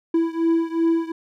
triangle beating tone pair, 329.6 / 332.3 Hz, E4 / E4, 0 / +14 cents, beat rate 2.7 Hz, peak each -18 / -20 dBFS, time 0.14-1.12 s, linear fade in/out 5 ms, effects none

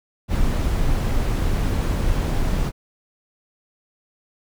brown noise, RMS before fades -20 dBFS, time 0.28-2.72 s, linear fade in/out 50 ms, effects none

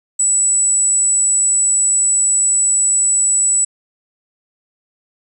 sine tone, 7902 Hz, B8, in tune, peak -9 dBFS, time 0.19-3.65 s, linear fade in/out 10 ms, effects tanh soft clip ceiling -10 dBFS + 8-bit

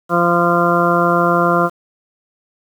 harmonic tone, 172.7 Hz, F3, 19 cents flat, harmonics 1 / 2 / 3 / 4 / 6 / 7 / 8, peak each -19 / -19 / -19 / -19 / -19 / -19 / -19 dBFS, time 0.09-1.7 s, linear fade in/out 50 ms, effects 7-bit

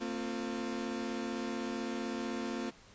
35% pulse chord, F major, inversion first, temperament equal with one note detuned, 225.8 / 261.6 / 349.2 Hz, A3 / C4 / F4, +45 / 0 / 0 cents, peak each -37 / -38 / -39 dBFS, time 0-2.71 s, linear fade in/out 20 ms, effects pink hiss -58 dBFS RMS until 2.94 s + resampled to 16000 Hz

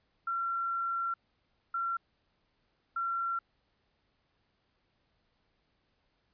sine tone bursts at uneven times, 1364 Hz, F6, 41 cents flat, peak -30 dBFS, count 3, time 0.27-1.14 / 1.74-1.97 / 2.96-3.39 s, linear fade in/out 5 ms, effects pink hiss -75 dBFS RMS until 6.33 s + resampled to 11025 Hz

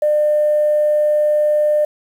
sine tone, 600 Hz, D5, 37 cents sharp, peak -11 dBFS, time 0.02-1.85 s, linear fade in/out 5 ms, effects tanh soft clip ceiling -7 dBFS + 7-bit

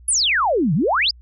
sine exponential two-way sweep, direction down then up, 10950 to 138.2 to 5270 Hz, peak -15 dBFS, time 0.08-1.11 s, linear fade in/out 5 ms, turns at 0.74 s, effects added 60 Hz sine -42 dBFS peak until 1.21 s

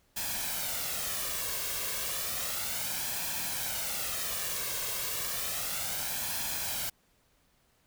white noise with flanger, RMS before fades -34 dBFS, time 0.16-6.9 s, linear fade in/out 10 ms, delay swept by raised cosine 1.2 to 1.85 ms, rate 0.32 Hz, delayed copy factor +0.55, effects pink hiss -69 dBFS RMS until 7.86 s

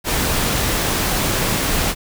pink noise, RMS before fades -19 dBFS, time 0.04-1.95 s, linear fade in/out 50 ms, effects none

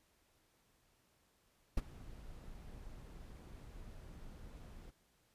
brown noise with ADSR envelope, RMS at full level -32 dBFS, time 1.77-4.91 s, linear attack 6 ms, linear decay 29 ms, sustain -20 dB, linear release 15 ms, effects pink hiss -74 dBFS RMS until 5.34 s + resampled to 32000 Hz

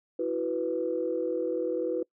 sine chord, E suspended second, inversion none, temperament equal, 329.6 / 370 / 493.9 Hz, E4 / F#4 / B4, 0 / 0 / 0 cents, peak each -32 / -32 / -29 dBFS, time 0.19-2.03 s, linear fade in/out 5 ms, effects noise-tail reverb RT60 0.1 s tail -25 dB re dry + tanh soft clip ceiling -17 dBFS

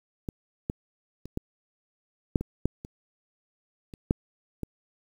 clicks, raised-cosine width 3 ms, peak -19 / -15 / -27 / -16 / -8 / -19 / -11 / -26 / -29 / -8 / -19 dBFS, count 11, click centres 0.288 / 0.699 / 1.256 / 1.374 / 2.358 / 2.41 / 2.656 / 2.849 / 3.938 / 4.109 / 4.633 s, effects 8-bit

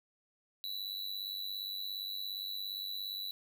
square tone with amplitude modulation, 3951 Hz, B7, in tune, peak -35 dBFS, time 0.64-3.31 s, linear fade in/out 0 ms, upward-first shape sine, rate 97.3 Hz, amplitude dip 75%, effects none

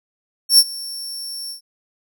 sawtooth tone with ADSR envelope, 5450 Hz, F8, 43 cents flat, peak -3 dBFS, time 0.49-1.61 s, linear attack 95 ms, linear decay 49 ms, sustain -22 dB, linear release 110 ms, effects none

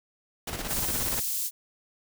pink noise with tremolo, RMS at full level -32 dBFS, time 0.47-1.2 s, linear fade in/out 5 ms, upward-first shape square, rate 17 Hz, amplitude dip 50%
white high-pass noise, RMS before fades -30 dBFS, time 0.67-1.51 s, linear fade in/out 50 ms, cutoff 5700 Hz, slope 12 dB/octave
effects none

